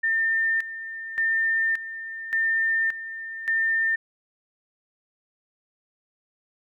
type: tone with tremolo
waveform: sine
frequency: 1804 Hz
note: A6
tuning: 43 cents sharp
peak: -20 dBFS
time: 0.03-3.96 s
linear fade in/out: 10 ms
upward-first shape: square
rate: 0.87 Hz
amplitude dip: 75%
effects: none